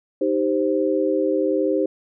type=chord; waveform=sine; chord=C minor; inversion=first; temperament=equal; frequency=311.1 / 392 / 523.3 Hz; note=Eb4 / G4 / C5; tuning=0 / 0 / 0 cents; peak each=-22 dBFS; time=0.21-1.86 s; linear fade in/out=5 ms; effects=none